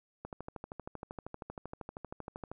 click train, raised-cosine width 1 ms, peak -27 dBFS, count 30, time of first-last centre 0.25-2.516 s, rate 12.8 Hz, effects none

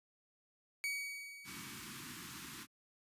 40% pulse tone with exponential decay, 2259 Hz, C#7, 32 cents sharp, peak -34 dBFS, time 0.84-2.22 s, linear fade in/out 0 ms, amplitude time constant 300 ms
pink band-stop noise, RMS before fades -47 dBFS, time 1.44-2.67 s, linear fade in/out 50 ms, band 350 to 990 Hz, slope 48 dB/octave
effects high-pass 150 Hz 12 dB/octave + resampled to 32000 Hz

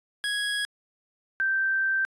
25% pulse / sine tone pair in turn, 1661.2 / 1562.5 Hz, G#6 / G6, 0 / -6 cents, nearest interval minor second, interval 106 cents, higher first, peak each -22 dBFS, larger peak neither, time 0.24-0.65 / 1.4-2.05 s, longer second, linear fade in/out 0 ms, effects resampled to 22050 Hz

